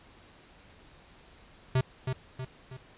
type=tone with echo; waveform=square; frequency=129.6 Hz; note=C3; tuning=16 cents flat; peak=-23 dBFS; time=1.75-1.81 s; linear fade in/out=5 ms; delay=320 ms; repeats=3; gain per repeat=-6 dB; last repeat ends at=2.77 s; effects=pink hiss -56 dBFS RMS until 2.97 s + resampled to 8000 Hz